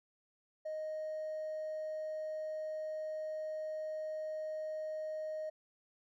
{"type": "tone with hard clipping", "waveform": "triangle", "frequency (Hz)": 622.3, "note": "D#5", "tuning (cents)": 0, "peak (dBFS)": -37, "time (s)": [0.65, 5.5], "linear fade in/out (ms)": 10, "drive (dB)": 2, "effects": []}